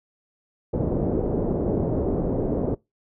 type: low-pass noise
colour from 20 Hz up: white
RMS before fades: -24 dBFS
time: 0.73-2.75 s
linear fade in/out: 10 ms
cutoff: 500 Hz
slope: 24 dB/octave
effects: noise-tail reverb RT60 0.2 s tail -23 dB re dry